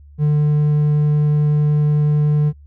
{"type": "tone with hard clipping", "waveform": "sine", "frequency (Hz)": 149.1, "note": "D3", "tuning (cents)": 27, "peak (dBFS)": -13, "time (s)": [0.18, 2.53], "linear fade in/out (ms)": 50, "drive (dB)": 3, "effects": ["noise-tail reverb RT60 0.1 s tail -22 dB re dry", "added 72 Hz sine -40 dBFS peak until 2.66 s"]}